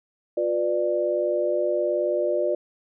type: chord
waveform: sine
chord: B diminished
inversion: second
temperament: just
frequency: 355.6 / 493.9 / 592.7 Hz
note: F4 / B4 / D5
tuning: +31 / 0 / +16 cents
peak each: -26 / -28 / -23 dBFS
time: 0.37-2.55 s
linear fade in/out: 5 ms
effects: none